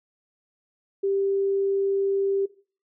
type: tone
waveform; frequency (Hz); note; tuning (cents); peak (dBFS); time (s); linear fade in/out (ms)
sine; 393.3; G4; +6; -21; 1.03-2.46; 10
effects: noise-tail reverb RT60 0.4 s tail -18 dB re dry